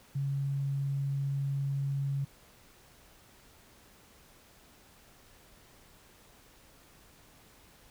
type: tone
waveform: sine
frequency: 138.7 Hz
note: C#3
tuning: 1 cent sharp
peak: -29 dBFS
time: 0.15-2.25 s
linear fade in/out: 10 ms
effects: pink hiss -59 dBFS RMS until 7.9 s